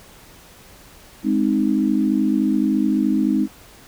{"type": "chord", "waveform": "sine", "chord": "Ab major", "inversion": "none", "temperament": "equal", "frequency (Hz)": [207.7, 261.6, 311.1], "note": ["Ab3", "C4", "Eb4"], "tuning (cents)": [0, 0, 0], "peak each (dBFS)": [-20, -20, -20], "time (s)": [1.23, 3.48], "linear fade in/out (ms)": 50, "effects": ["pink hiss -46 dBFS RMS until 3.87 s"]}